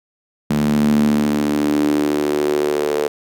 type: tone with high-pass filter sweep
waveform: sawtooth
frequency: 73.9 Hz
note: D2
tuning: 11 cents sharp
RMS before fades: -17 dBFS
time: 0.5-3.08 s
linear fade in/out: 5 ms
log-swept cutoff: 190 to 440 Hz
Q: 6.2
effects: none